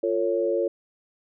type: chord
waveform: sine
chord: F augmented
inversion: none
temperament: equal with one note detuned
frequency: 349.2 / 451.3 / 554.4 Hz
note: F4 / A4 / C#5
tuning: 0 / +44 / 0 cents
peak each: -26 / -26 / -25 dBFS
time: 0.03-0.68 s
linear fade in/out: 5 ms
effects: none